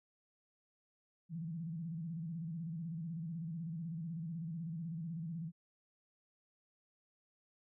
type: tone with vibrato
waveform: sine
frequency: 164.81 Hz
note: E3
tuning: in tune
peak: -39 dBFS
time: 1.29-5.52 s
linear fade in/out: 50 ms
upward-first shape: square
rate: 16 Hz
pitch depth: 89 cents each way
effects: none